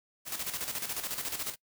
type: noise with tremolo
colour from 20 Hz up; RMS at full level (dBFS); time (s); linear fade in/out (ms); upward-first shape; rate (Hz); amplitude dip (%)
white; -34; 0.25-1.56; 50; square; 14; 60
effects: noise-tail reverb RT60 0.1 s tail -23 dB re dry